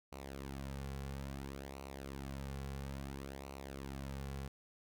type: tone with flanger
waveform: sawtooth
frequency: 68.3 Hz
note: C#2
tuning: 25 cents flat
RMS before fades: -45 dBFS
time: 0.12-4.48 s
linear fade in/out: 5 ms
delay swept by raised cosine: 0.58 to 3.28 ms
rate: 0.59 Hz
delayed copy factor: -0.65
effects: none